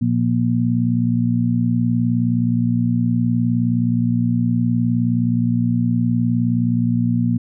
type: harmonic tone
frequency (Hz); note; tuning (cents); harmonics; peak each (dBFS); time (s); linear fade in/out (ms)
59.3; A#1; +30; 2 / 3 / 4; -19 / -22 / -18; 0.01-7.38; 10
effects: none